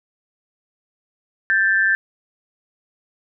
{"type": "tone pair together", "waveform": "sine", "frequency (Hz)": [1568, 1760], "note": ["G6", "A6"], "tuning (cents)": [0, 0], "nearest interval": "major second", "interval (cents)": 200, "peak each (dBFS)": -17, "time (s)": [1.5, 1.95], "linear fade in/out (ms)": 0, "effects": []}